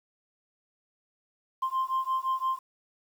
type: beating tone pair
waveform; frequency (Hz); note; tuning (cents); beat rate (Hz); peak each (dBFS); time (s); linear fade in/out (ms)
sine; 1046.5 / 1052.3; C6 / C6; 0 / +10; 5.8; -28; 1.62-2.59; 10
effects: tanh soft clip ceiling -22 dBFS + 9-bit